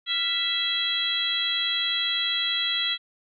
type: harmonic tone with a mistuned harmonic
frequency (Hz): 659.3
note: E5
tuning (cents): 0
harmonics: 2 / 3 / 4 / 5 / 6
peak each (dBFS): -37 / -32 / -36 / -25 / -29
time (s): 0.06-2.98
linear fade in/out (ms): 50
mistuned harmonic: 2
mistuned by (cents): +84
effects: none